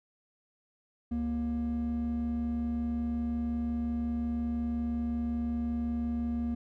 triangle tone pair together, 70.22 / 236.2 Hz, C#2 / A#3, +23 / +23 cents, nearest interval octave + major sixth, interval 2100 cents, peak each -33 / -27 dBFS, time 1.11-6.55 s, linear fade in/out 10 ms, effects tanh soft clip ceiling -24 dBFS

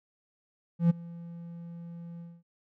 triangle tone with ADSR envelope, 169.9 Hz, F3, 47 cents flat, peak -15 dBFS, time 0.79-2.43 s, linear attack 110 ms, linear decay 16 ms, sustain -23 dB, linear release 230 ms, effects none

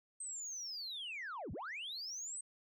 sine linear two-way sweep, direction down then up, 8372 to 54.6 to 8372 Hz, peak -40 dBFS, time 0.2-2.41 s, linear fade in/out 5 ms, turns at 1.52 s, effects tanh soft clip ceiling -39 dBFS

